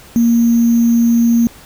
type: tone with sample-and-hold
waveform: sine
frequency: 233.6 Hz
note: A#3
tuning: 4 cents sharp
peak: -8 dBFS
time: 0.16-1.47 s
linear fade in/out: 0 ms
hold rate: 6300 Hz
effects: pink hiss -40 dBFS RMS until 1.65 s